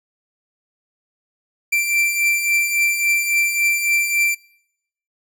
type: beating tone pair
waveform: 45% pulse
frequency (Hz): 2349 / 2352.6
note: D7 / D7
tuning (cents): 0 / +2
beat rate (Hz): 3.6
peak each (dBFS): -24 / -17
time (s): 1.72-4.35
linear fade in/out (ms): 10
effects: noise-tail reverb RT60 0.8 s tail -24 dB re dry